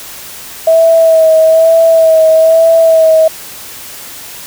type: tone with vibrato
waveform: sine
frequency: 648 Hz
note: E5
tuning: 30 cents flat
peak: -3 dBFS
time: 0.67-3.28 s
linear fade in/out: 5 ms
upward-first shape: sine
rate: 1.1 Hz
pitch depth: 27 cents each way
effects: white hiss -28 dBFS RMS until 4.46 s